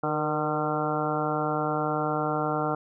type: harmonic tone with a mistuned harmonic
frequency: 151.7 Hz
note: D#3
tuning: 44 cents flat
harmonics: 1 / 2 / 3 / 4 / 5 / 6 / 7 / 8 / 9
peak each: -33 / -32 / -32 / -33 / -31 / -37 / -37 / -36 / -33 dBFS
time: 0.03-2.75 s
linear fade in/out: 5 ms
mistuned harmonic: 3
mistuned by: +39 cents
effects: none